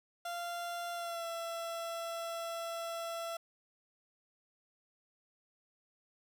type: tone with pitch glide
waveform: 30% pulse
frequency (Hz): 692 to 670.4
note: F5 to E5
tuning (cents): -16 to +29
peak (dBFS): -35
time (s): 0.25-3.37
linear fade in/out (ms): 5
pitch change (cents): -55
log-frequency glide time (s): 0.94-1.26
effects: none